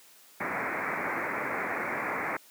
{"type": "low-pass noise", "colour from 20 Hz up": "white", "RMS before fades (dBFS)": -32, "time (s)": [0.4, 2.37], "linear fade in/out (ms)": 5, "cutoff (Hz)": 2300, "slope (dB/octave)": 96, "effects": ["white hiss -56 dBFS RMS until 2.5 s", "high-pass 200 Hz 12 dB/octave"]}